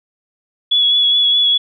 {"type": "tone with vibrato", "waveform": "sine", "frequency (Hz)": 3387, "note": "G#7", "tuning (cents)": 33, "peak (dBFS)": -10, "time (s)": [0.71, 1.58], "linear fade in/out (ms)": 10, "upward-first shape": "sine", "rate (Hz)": 4.8, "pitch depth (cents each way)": 20, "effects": []}